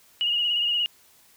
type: tone with vibrato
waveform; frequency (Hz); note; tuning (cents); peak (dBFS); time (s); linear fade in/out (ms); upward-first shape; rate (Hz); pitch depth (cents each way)
sine; 2878; F#7; -49; -21; 0.21-0.86; 0; sine; 17; 39
effects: white hiss -57 dBFS RMS until 1.36 s